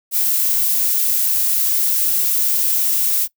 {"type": "noise", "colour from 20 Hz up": "violet", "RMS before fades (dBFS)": -17, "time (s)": [0.11, 3.28], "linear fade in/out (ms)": 50, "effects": ["noise-tail reverb RT60 0.1 s tail -21 dB re dry"]}